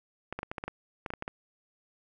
clicks, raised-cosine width 0.5 ms, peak -20 dBFS, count 12, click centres 0.326 / 0.39 / 0.431 / 0.515 / 0.582 / 0.639 / 0.68 / 1.062 / 1.104 / 1.137 / 1.224 / 1.279 s, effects none

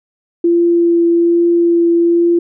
sine tone with vibrato, 341.1 Hz, F4, 41 cents flat, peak -8 dBFS, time 0.44-2.39 s, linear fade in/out 5 ms, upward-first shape triangle, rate 1.2 Hz, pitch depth 11 cents each way, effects none

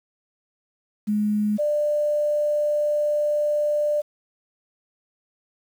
sine tone pair in turn, 210 / 594 Hz, G#3 / D5, +19 / +20 cents, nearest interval octave + tritone, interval 1801 cents, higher second, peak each -19 dBFS, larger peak neither, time 1.07-1.58 / 1.58-4.02 s, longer second, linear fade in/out 20 ms, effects 8-bit

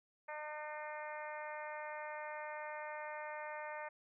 harmonic tone, 302.6 Hz, D#4, 48 cents flat, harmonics 2 / 3 / 4 / 5 / 6 / 7 / 8, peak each -47 / -47 / -53 / -53 / -51 / -53 / -58 dBFS, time 0.28-3.89 s, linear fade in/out 10 ms, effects none

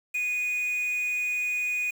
triangle tone with quantisation, 2472 Hz, D#7, 12 cents flat, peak -24 dBFS, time 0.14-1.91 s, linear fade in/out 10 ms, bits 7, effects none

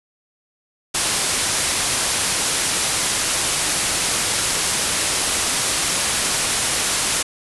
white low-pass noise, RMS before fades -21 dBFS, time 0.94-7.23 s, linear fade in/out 10 ms, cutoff 11000 Hz, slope 96 dB/octave, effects none

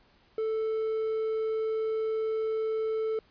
triangle tone with quantisation, 440.3 Hz, A4, 1 cent sharp, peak -25 dBFS, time 0.38-3.19 s, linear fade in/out 2 ms, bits 9, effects pink hiss -63 dBFS RMS until 3.3 s + resampled to 11025 Hz

